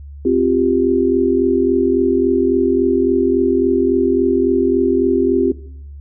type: chord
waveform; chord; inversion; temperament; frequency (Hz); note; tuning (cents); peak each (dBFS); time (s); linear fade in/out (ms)
sine; C suspended fourth; none; just; 261.6 / 348.8 / 392.4; C4 / F4 / G4; 0 / -2 / +2; -16; 0.25-5.52; 5
effects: noise-tail reverb RT60 0.7 s tail -18 dB re dry + added 71 Hz sine -31 dBFS peak until 6 s